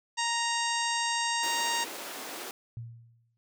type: harmonic tone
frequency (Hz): 933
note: A#5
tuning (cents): +1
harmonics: 1 / 2 / 3 / 4 / 5 / 6 / 7 / 8 / 9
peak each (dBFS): -31 / -34 / -36 / -37 / -38 / -39 / -39 / -40 / -41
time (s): 0.17-1.85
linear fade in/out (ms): 20
type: high-pass noise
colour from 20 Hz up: pink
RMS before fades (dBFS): -40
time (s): 1.43-2.51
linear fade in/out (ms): 2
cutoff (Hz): 290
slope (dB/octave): 24
type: tone with exponential decay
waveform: sine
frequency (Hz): 116.2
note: A#2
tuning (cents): -5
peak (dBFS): -34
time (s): 2.77-3.37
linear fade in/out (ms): 0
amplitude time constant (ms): 130
effects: none